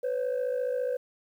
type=tone pair together; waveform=sine; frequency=501 / 555.6 Hz; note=B4 / C#5; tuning=+25 / +4 cents; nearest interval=major second; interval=179 cents; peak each=-26 / -30 dBFS; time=0.03-0.97 s; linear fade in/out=10 ms; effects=tanh soft clip ceiling -24 dBFS + 10-bit